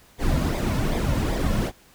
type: noise with flanger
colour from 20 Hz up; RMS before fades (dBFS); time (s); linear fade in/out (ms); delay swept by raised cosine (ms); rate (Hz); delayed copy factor
brown; -23; 0.18-1.72; 50; 0.69 to 2.59; 2.6; -0.6
effects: pink hiss -54 dBFS RMS until 1.94 s